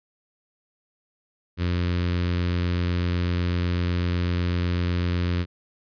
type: tone with notch filter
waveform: sawtooth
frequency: 88 Hz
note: F2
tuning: 14 cents sharp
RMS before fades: -24 dBFS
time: 1.57-5.46 s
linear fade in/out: 50 ms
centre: 750 Hz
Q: 0.87
effects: resampled to 11025 Hz